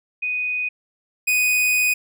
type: tone pair in turn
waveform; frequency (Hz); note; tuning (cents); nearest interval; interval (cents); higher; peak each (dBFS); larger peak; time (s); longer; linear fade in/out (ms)
sine / 45% pulse; 2489 / 2489; D#7 / D#7; 0 / 0; unison; 0; neither; -21 / -16; second; 0.22-0.69 / 1.27-1.94; second; 10
effects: none